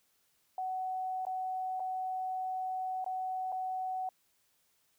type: tone with dropouts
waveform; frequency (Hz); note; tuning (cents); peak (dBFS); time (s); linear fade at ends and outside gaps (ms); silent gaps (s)
sine; 748; F#5; +19; -33; 0.58-4.09; 2; 1.252-1.267 / 1.797-1.802 / 3.044-3.062 / 3.52-3.524
effects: white hiss -73 dBFS RMS until 4.98 s